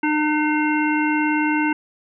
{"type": "harmonic tone", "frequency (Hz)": 303, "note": "D#4", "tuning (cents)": -46, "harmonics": [1, 3, 5, 7, 9], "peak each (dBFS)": [-19, -24, -26, -27, -29], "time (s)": [0.03, 1.73], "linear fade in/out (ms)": 5, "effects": []}